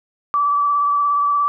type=tone with vibrato; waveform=sine; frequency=1156 Hz; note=D6; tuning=28 cents flat; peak=-14 dBFS; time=0.34-1.48 s; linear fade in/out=0 ms; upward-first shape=triangle; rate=17 Hz; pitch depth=23 cents each way; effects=none